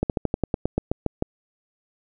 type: slowing click train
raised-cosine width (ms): 2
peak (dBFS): -8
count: 12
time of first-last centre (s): 0.03-1.224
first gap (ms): 68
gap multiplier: 1.09
effects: none